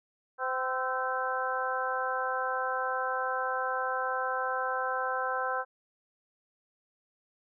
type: harmonic tone with a mistuned harmonic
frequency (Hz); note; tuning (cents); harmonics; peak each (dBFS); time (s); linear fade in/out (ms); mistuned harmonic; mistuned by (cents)
257.6; C4; -27; 2 / 3 / 4 / 5 / 6; -35 / -35 / -35 / -35 / -35; 0.38-5.65; 50; 5; +42
effects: none